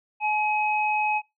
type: tone pair together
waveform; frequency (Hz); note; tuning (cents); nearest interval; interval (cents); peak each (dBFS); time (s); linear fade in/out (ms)
sine; 849.3 / 2541; G#5 / D#7; +39 / +36; octave + perfect fifth; 1897; -23 / -26; 0.2-1.22; 50
effects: noise-tail reverb RT60 0.2 s tail -22 dB re dry